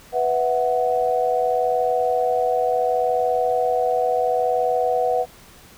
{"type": "chord", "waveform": "sine", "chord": "B suspended fourth", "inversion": "none", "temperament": "equal", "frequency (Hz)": [493.9, 659.3, 740], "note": ["B4", "E5", "F#5"], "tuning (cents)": [0, 0, 0], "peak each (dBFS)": [-21, -24, -21], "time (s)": [0.12, 5.26], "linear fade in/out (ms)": 50, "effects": ["pink hiss -47 dBFS RMS until 5.77 s"]}